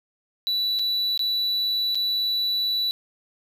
triangle tone with dropouts, 3951 Hz, B7, in tune, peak -20 dBFS, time 0.47-2.91 s, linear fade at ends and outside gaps 0 ms, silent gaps 0.789-0.794 / 1.176-1.193 / 1.947-1.954 s, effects none

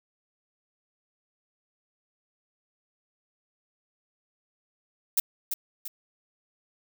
violet noise with echo, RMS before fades -22 dBFS, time 5.17-5.2 s, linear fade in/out 5 ms, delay 340 ms, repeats 2, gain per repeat -7 dB, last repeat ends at 5.88 s, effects none

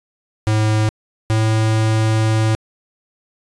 square tone pair in turn, 108.2 / 110.09 Hz, A2 / A2, -29 / +1 cents, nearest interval unison, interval 30 cents, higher second, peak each -14 dBFS, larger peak neither, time 0.47-0.89 / 1.3-2.55 s, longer second, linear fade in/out 0 ms, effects resampled to 22050 Hz

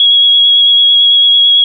sine tone with vibrato, 3322 Hz, G#7, in tune, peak -4 dBFS, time 0-1.64 s, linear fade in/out 2 ms, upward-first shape triangle, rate 9 Hz, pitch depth 17 cents each way, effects none

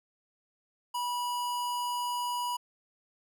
square tone, 975 Hz, B5, 23 cents flat, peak -31 dBFS, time 0.94-2.57 s, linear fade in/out 10 ms, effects none

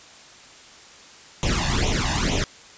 pink noise with flanger, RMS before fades -22 dBFS, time 1.43-2.44 s, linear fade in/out 0 ms, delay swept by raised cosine 0.31 to 1.14 ms, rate 2.2 Hz, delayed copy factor +0.85, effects white hiss -46 dBFS RMS until 2.77 s + resampled to 16000 Hz

